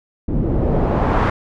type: noise with low-pass filter sweep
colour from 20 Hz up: pink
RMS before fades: -17 dBFS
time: 0.28-1.3 s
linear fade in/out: 5 ms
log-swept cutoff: 250 to 1500 Hz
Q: 1.1
effects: none